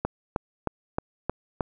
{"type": "click train", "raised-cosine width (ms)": 1, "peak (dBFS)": -11, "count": 6, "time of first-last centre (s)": [0.05, 1.608], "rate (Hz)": 3.21, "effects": []}